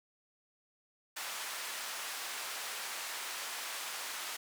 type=band-pass noise; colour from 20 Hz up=pink; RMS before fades=-41 dBFS; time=1.16-4.37 s; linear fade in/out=10 ms; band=1000 to 14000 Hz; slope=12 dB/octave; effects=none